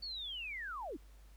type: linear sweep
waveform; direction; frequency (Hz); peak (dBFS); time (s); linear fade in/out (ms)
sine; down; 4533 to 236.6; -40; 0.02-0.97; 10
effects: added 50 Hz sine -55 dBFS peak until 1.36 s + pink hiss -68 dBFS RMS until 1.36 s